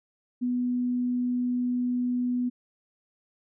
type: tone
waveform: sine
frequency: 246.9 Hz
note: B3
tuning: in tune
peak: -24 dBFS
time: 0.41-2.5 s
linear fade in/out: 20 ms
effects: none